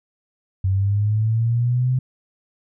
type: linear sweep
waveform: sine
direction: up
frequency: 93.7 to 129.8 Hz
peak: -16 dBFS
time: 0.64-1.99 s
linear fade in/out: 5 ms
effects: none